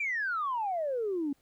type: exponential sweep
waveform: sine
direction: down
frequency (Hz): 2406 to 271.7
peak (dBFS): -28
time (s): 0-1.33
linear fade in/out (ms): 5
effects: tanh soft clip ceiling -24 dBFS + pink hiss -70 dBFS RMS until 1.41 s